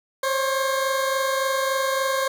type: tone pair together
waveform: 20% pulse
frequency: 532.5 / 556 Hz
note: C5 / C#5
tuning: +30 / +5 cents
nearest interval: minor second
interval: 75 cents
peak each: -17 / -24 dBFS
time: 0.23-2.28 s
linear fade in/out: 5 ms
effects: none